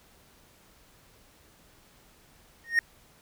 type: tone with exponential growth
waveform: triangle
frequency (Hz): 1854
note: A#6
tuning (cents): -10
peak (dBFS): -14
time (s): 2.64-2.79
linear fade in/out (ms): 1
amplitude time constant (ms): 32
effects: pink hiss -59 dBFS RMS until 3.21 s